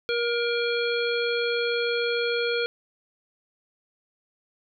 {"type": "harmonic tone", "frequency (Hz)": 473.2, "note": "A#4", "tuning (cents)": 26, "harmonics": [1, 3, 5, 7, 9], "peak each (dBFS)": [-25, -30, -32, -33, -35], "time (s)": [0.09, 2.66], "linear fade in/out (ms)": 0, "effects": []}